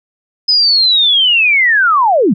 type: linear sweep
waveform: sine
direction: down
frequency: 5080 to 157.1 Hz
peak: -7 dBFS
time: 0.48-2.34 s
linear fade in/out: 10 ms
effects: none